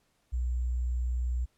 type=tone with sample-and-hold; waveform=sine; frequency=61.2 Hz; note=B1; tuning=15 cents flat; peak=-27 dBFS; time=0.32-1.46 s; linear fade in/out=20 ms; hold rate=7350 Hz; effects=pink hiss -72 dBFS RMS until 1.57 s + low-pass 12000 Hz 12 dB/octave